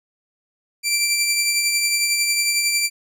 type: tone with tremolo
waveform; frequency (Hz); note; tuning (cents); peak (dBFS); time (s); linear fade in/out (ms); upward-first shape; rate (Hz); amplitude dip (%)
15% pulse; 2349; D7; 0; -9; 0.83-2.9; 50; triangle; 11; 40
effects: none